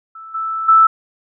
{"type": "tone with level steps", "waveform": "sine", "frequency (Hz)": 1318.5, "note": "E6", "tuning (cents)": 0, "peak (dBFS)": [-32, -19, -6], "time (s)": [0.15, 0.87], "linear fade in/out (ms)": 5, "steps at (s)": [0.34, 0.68], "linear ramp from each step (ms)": 10, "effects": []}